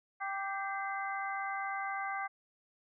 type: harmonic tone with a mistuned harmonic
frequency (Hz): 392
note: G4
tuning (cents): 0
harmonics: 2 / 3 / 4 / 5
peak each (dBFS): -38 / -40 / -41 / -42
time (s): 0.2-2.28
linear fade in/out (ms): 20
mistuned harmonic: 5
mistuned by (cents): +75
effects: none